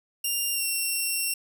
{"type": "tone with pitch glide", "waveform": "5% pulse", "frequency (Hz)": [2794, 2729], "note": ["F7", "F7"], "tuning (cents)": [0, -41], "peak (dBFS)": -17, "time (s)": [0.24, 1.34], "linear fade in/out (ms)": 5, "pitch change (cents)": -41, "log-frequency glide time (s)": [0.52, 0.64], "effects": []}